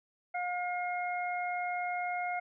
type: harmonic tone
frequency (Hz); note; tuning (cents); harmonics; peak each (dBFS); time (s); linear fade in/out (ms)
714; F5; +38; 1 / 2 / 3; -33 / -42 / -38; 0.34-2.4; 10
effects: none